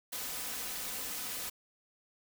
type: noise with comb filter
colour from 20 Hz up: white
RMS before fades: -39 dBFS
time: 0.12-1.5 s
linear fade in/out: 10 ms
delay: 4 ms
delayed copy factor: +0.5
effects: none